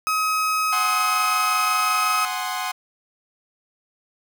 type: tone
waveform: 35% pulse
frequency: 1270 Hz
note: D#6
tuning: 35 cents sharp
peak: -18 dBFS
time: 0.07-2.25 s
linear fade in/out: 0 ms
type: chord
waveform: sawtooth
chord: Ab dominant seventh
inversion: third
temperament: equal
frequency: 740 / 830.6 / 1046.5 / 1244.5 Hz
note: Gb5 / Ab5 / C6 / Eb6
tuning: 0 / 0 / 0 / 0 cents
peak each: -25 / -29 / -25 / -30 dBFS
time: 0.72-2.72 s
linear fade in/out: 10 ms
effects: none